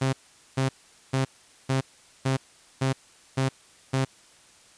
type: tone bursts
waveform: sawtooth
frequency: 133 Hz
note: C3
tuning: 29 cents sharp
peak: -18 dBFS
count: 8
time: 0.01-4.05 s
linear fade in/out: 10 ms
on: 120 ms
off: 440 ms
effects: white hiss -55 dBFS RMS until 4.77 s + resampled to 22050 Hz